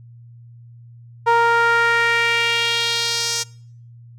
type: tone with band-pass filter sweep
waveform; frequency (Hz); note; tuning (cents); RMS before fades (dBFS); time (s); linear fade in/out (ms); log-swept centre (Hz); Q
sawtooth; 466.2; A#4; 0; -18; 1.26-3.44; 20; 960 to 6000; 2.2
effects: noise-tail reverb RT60 0.6 s tail -24 dB re dry + added 118 Hz sine -40 dBFS peak until 4.18 s